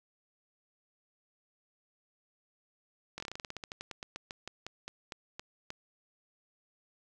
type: slowing click train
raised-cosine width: 0.2 ms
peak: -23 dBFS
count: 24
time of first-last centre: 3.18-5.704 s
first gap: 21 ms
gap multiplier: 1.13
effects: none